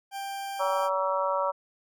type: tone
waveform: 40% pulse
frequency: 789 Hz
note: G5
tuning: 11 cents sharp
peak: -32 dBFS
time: 0.11-0.9 s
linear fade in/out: 50 ms
type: harmonic tone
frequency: 189.8 Hz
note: F#3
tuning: 44 cents sharp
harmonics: 3 / 4 / 5 / 6 / 7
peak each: -28 / -40 / -29 / -32 / -33 dBFS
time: 0.59-1.52 s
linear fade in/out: 20 ms
effects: none